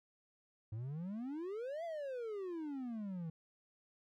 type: exponential two-way sweep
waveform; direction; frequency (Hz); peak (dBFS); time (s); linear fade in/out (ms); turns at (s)
triangle; up then down; 103.83 to 691 to 157.8; -38; 0.72-3.3; 5; 1.84
effects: none